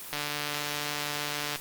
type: click train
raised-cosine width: 0.2 ms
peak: -14 dBFS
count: 211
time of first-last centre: 0.13-1.559 s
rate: 147 Hz
effects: white hiss -41 dBFS RMS until 1.6 s + Opus 24 kbps